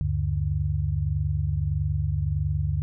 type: tone cluster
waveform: sine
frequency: 74.3 / 95.9 / 145.1 Hz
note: D2 / G2 / D3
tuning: +21 / -37 / -21 cents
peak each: -27 dBFS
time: 0.01-2.82 s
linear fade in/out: 0 ms
effects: none